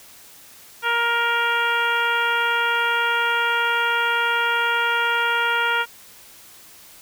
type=harmonic tone with a mistuned harmonic; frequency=469.7 Hz; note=A#4; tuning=13 cents sharp; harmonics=1 / 2 / 3 / 4 / 5 / 6 / 7; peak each=-30 / -24 / -21 / -28 / -29 / -29 / -31 dBFS; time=0.82-5.86 s; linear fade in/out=50 ms; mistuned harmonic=6; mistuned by=-16 cents; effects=white hiss -46 dBFS RMS until 7.01 s